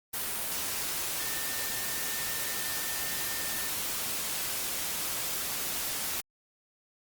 sine tone in noise, 1805 Hz, A6, 44 cents sharp, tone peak -42 dBFS, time 1.19-3.69 s, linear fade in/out 10 ms, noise white, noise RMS -33 dBFS, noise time 0.13-6.21 s, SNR -12 dB, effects Opus 32 kbps

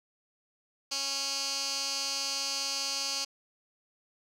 15% pulse tone with band-pass filter, 275.1 Hz, C#4, 13 cents flat, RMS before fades -33 dBFS, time 0.91-3.25 s, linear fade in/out 10 ms, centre 5200 Hz, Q 3.4, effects 10-bit

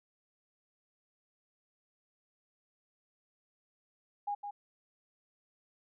sine tone with echo, 818 Hz, G#5, 26 cents flat, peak -32 dBFS, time 4.27-4.35 s, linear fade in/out 10 ms, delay 160 ms, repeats 1, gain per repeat -6 dB, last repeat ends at 4.51 s, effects none

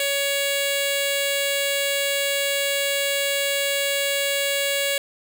10% pulse tone with notch filter, 560 Hz, C#5, 18 cents sharp, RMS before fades -23 dBFS, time 0-4.98 s, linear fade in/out 2 ms, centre 1200 Hz, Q 0.82, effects 8-bit

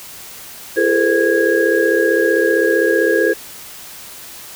sine tone cluster, 337.2 / 413 / 448.4 / 513 / 1648 Hz, E4 / G#4 / A4 / C5 / G#6, +39 / -10 / +33 / -34 / -14 cents, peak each -18 dBFS, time 0.76-3.34 s, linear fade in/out 20 ms, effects white hiss -35 dBFS RMS until 4.55 s

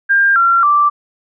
sine tone with pitch steps, 1600 / 1369 / 1171.3 Hz, G6 / F6 / D6, +35 / -35 / -5 cents, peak -8 dBFS, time 0.09-0.9 s, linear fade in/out 20 ms, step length 270 ms, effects none

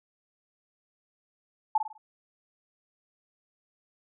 sine tone with echo, 866 Hz, A5, 28 cents flat, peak -19 dBFS, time 1.75-1.78 s, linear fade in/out 5 ms, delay 50 ms, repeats 4, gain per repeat -8 dB, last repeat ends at 1.98 s, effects none

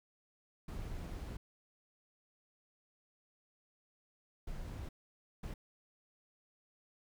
brown noise bursts at uneven times, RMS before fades -43 dBFS, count 3, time 0.68-1.37 / 4.47-4.89 / 5.43-5.54 s, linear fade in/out 5 ms, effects none

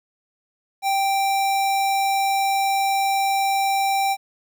square tone, 784 Hz, G5, in tune, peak -19 dBFS, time 0.82-4.17 s, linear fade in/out 50 ms, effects 10-bit

